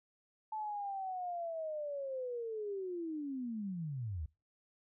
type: linear sweep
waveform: sine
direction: down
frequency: 875 to 69.3 Hz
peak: -37 dBFS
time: 0.52-4.26 s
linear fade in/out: 5 ms
effects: noise-tail reverb RT60 0.3 s tail -23 dB re dry